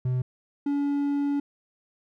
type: tone pair in turn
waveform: triangle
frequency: 126.8 / 284.7 Hz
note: B2 / C#4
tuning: +46 / +46 cents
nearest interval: octave + major second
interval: 1400 cents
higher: second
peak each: -21 dBFS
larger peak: neither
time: 0.05-0.22 / 0.66-1.4 s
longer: second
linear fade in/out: 5 ms
effects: none